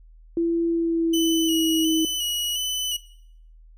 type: tone with pitch glide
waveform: sine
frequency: 335.9 to 320.2 Hz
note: E4 to D#4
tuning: +33 to +50 cents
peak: -19 dBFS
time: 0.37-2.05 s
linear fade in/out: 2 ms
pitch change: -83 cents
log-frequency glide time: 0.66-1.82 s
type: tone with vibrato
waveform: sawtooth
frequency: 2960 Hz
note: F#7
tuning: in tune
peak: -21 dBFS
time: 1.13-2.97 s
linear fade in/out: 10 ms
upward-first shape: square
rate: 1.4 Hz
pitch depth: 28 cents each way
effects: noise-tail reverb RT60 0.7 s tail -19 dB re dry + added 40 Hz sine -46 dBFS peak until 3.77 s